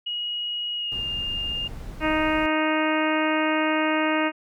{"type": "tone with pitch glide", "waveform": "sine", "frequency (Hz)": [2895, 2814], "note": ["F#7", "F7"], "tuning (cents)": [-38, 12], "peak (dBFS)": -26, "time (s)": [0.06, 1.68], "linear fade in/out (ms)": 10, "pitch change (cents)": -50, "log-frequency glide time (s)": [0.77, 1]}
{"type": "noise", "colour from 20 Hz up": "brown", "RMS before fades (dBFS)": -36, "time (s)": [0.92, 2.46], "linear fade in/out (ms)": 0}
{"type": "harmonic tone", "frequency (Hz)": 311.1, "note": "D#4", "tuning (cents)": 0, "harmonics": [1, 2, 3, 4, 5, 6, 7, 8, 9], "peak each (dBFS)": [-24, -27, -29, -30, -31, -32, -32, -33, -34], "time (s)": [2, 4.32], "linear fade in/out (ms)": 50}
{"effects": []}